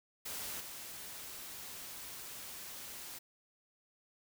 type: noise with level steps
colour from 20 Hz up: white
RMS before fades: -42 / -47 dBFS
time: 0.25-3.19 s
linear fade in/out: 10 ms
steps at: 0.6 s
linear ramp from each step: 10 ms
effects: none